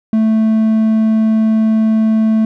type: tone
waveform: triangle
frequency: 220 Hz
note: A3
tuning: in tune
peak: -7 dBFS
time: 0.13-2.45 s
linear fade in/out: 2 ms
effects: none